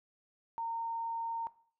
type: tone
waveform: sine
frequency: 918 Hz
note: A#5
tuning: 27 cents flat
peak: -34 dBFS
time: 0.58-1.47 s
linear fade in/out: 0 ms
effects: noise-tail reverb RT60 0.5 s tail -18 dB re dry